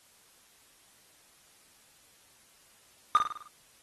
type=tone with echo; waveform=triangle; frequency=1212 Hz; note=D#6; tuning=46 cents flat; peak=-16 dBFS; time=3.15-3.17 s; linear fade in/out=0 ms; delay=51 ms; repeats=6; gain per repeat=-5 dB; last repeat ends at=3.476 s; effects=white hiss -61 dBFS RMS until 3.82 s + AAC 32 kbps